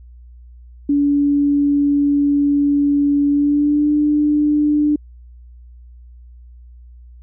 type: tone with pitch glide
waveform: sine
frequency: 286.4 to 297 Hz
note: D4 to D4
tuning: -43 to +20 cents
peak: -12 dBFS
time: 0.89-4.96 s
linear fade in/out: 5 ms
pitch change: +63 cents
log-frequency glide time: 3.29-3.91 s
effects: added 60 Hz sine -38 dBFS peak until 7.22 s